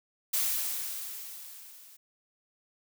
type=noise with level ramp; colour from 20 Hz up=blue; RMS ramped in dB=-27 to -54 dBFS; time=0.33-1.97 s; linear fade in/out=10 ms; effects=none